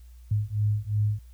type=beating tone pair; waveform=sine; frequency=103.83 / 106.63 Hz; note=G#2 / G#2; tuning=0 / +46 cents; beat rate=2.8 Hz; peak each=-26 dBFS; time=0.31-1.19 s; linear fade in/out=5 ms; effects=added 60 Hz sine -45 dBFS peak until 1.33 s + white hiss -65 dBFS RMS until 1.33 s